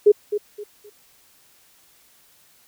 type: tone with echo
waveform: sine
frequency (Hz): 415.3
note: G#4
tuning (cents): 0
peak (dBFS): -8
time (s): 0.06-0.12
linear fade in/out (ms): 10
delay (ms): 260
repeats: 3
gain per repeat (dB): -11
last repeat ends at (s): 0.9
effects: white hiss -56 dBFS RMS until 2.67 s